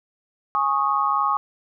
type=chord; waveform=sine; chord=Ab suspended fourth; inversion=none; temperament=equal with one note detuned; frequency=830.6 / 1101.1 / 1244.5 Hz; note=Ab5 / Db6 / Eb6; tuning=0 / -12 / 0 cents; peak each=-25 / -21 / -23 dBFS; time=0.55-1.37 s; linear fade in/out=0 ms; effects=none

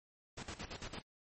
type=noise with tremolo; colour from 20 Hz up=pink; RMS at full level=-44 dBFS; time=0.37-1.02 s; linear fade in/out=10 ms; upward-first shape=square; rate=8.9 Hz; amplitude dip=75%; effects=MP3 32 kbps

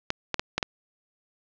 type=clicks; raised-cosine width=0.2 ms; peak=-7 dBFS; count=5; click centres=0.104 / 0.343 / 0.395 / 0.58 / 0.628 s; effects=low-pass 5000 Hz 12 dB/octave

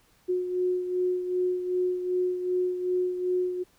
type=beating tone pair; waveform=sine; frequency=362.8 / 365.4 Hz; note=F#4 / F#4; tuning=-34 / -22 cents; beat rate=2.6 Hz; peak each=-25 / -33 dBFS; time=0.28-3.64 s; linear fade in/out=20 ms; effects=pink hiss -63 dBFS RMS until 3.78 s

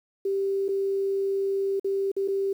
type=tone with dropouts; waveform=sine; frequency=392 Hz; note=G4; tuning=in tune; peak=-23 dBFS; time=0.25-2.53 s; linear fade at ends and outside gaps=5 ms; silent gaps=0.683-0.688 / 1.797-1.844 / 2.117-2.165 / 2.278-2.283 s; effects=9-bit

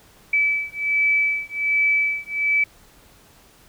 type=beating tone pair; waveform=sine; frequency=2303 / 2304.3 Hz; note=D7 / D7; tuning=-34 / -33 cents; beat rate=1.3 Hz; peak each=-21 dBFS; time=0.33-2.64 s; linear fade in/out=5 ms; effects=pink hiss -52 dBFS RMS until 3.68 s

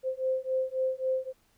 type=beating tone pair; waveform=sine; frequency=519 / 522.7 Hz; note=C5 / C5; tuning=-14 / -2 cents; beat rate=3.7 Hz; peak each=-30 dBFS; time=0.03-1.33 s; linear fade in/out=50 ms; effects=pink hiss -68 dBFS RMS until 1.57 s

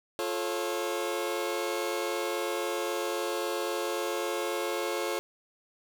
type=chord; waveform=sawtooth; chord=F augmented; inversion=none; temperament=just; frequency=349.2 / 436.5 / 545.7 Hz; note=F4 / A4 / C#5; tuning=0 / -14 / -27 cents; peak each=-30 dBFS; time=0.19-5.19 s; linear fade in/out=0 ms; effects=none

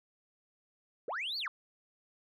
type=linear two-way sweep; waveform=sine; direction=up then down; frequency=369.8 to 4668 to 1019 Hz; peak=-33 dBFS; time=1.08-1.48 s; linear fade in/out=2 ms; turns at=1.38 s; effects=tanh soft clip ceiling -31 dBFS

